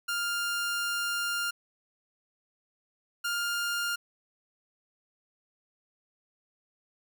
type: tone pair in turn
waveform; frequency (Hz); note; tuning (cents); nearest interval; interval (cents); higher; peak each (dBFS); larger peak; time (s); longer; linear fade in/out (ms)
sawtooth; 1400 / 1405.3; F6 / F6; +4 / +10; unison; 6; second; -25; neither; 0.08-1.51 / 3.24-3.96; first; 10
effects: none